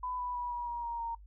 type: tone with pitch steps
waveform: sine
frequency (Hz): 1000 / 987.4 / 974.9 / 962.6 / 950.4 / 938.4 / 926.6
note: B5 / B5 / B5 / B5 / A#5 / A#5 / A#5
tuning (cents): +21 / -1 / -23 / -45 / +33 / +11 / -11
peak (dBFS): -34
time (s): 0.03-1.15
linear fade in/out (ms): 5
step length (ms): 160
effects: noise-tail reverb RT60 0.1 s tail -24 dB re dry + added 50 Hz sine -50 dBFS peak until 1.26 s